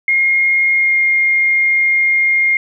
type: tone with pitch glide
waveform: sine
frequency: 2139 to 2127 Hz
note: C7 to C7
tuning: +38 to +28 cents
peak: -10 dBFS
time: 0.08-2.57 s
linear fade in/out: 2 ms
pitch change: -10 cents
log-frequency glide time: 0.75-0.95 s
effects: none